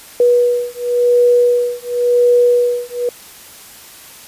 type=beating tone pair; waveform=sine; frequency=485.5 / 486.43 Hz; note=B4 / B4; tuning=-30 / -26 cents; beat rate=0.93 Hz; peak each=-13 dBFS; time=0.2-3.09 s; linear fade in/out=2 ms; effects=white hiss -38 dBFS RMS until 4.27 s + resampled to 32000 Hz